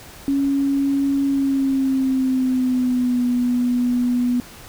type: tone with pitch glide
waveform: sine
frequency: 277.2 to 245.5 Hz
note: C#4 to B3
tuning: 0 to -10 cents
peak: -16 dBFS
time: 0.28-4.4 s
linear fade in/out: 0 ms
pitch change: -210 cents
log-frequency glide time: 1.25-3.23 s
effects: pink hiss -41 dBFS RMS until 4.68 s